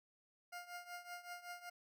20% pulse tone with tremolo, 706 Hz, F5, 19 cents sharp, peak -40 dBFS, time 0.52-1.7 s, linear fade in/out 10 ms, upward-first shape triangle, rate 5.3 Hz, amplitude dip 85%, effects none

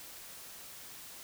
silence, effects white hiss -49 dBFS RMS until 1.23 s

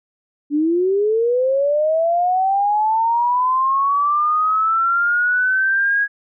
sine linear sweep, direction up, 284.5 to 1659 Hz, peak -14 dBFS, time 0.5-6.08 s, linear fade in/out 50 ms, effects none

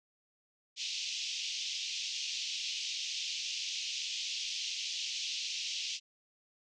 pink band-pass noise, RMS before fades -38 dBFS, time 0.76-6 s, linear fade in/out 50 ms, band 2600 to 6400 Hz, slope 48 dB/octave, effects none

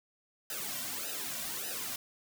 white noise with flanger, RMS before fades -38 dBFS, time 0.5-1.96 s, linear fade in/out 2 ms, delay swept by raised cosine 0.89 to 2.39 ms, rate 1.7 Hz, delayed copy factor -1, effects none

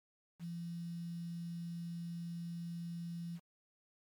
sine tone with quantisation, 170.3 Hz, F3, 43 cents flat, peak -40 dBFS, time 0.39-3.4 s, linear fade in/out 50 ms, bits 10, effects MP3 96 kbps

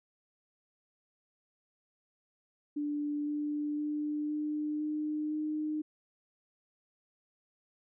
sine tone with pitch steps, 293.7 / 296.1 / 298.5 / 300.9 / 303.4 / 305.8 Hz, D4 / D4 / D4 / D4 / D#4 / D#4, 0 / +14 / +28 / +42 / -44 / -30 cents, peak -31 dBFS, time 2.76-5.82 s, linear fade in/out 10 ms, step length 510 ms, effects none

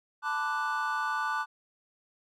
triangle chord, B minor seventh, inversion third, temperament equal with one note detuned, 880 / 1001 / 1174.7 / 1480 Hz, A5 / B5 / D6 / F#6, 0 / +23 / 0 / 0 cents, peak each -32 / -37 / -31 / -31 dBFS, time 0.22-1.46 s, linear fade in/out 50 ms, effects none

